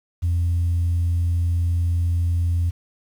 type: tone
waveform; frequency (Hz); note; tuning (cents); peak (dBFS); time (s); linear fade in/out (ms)
sine; 85.9; F2; -28; -16; 0.22-2.71; 20
effects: tanh soft clip ceiling -15 dBFS + 8-bit